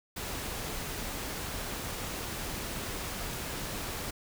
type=noise; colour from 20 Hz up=pink; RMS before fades=-37 dBFS; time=0.16-4.11 s; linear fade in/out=10 ms; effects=none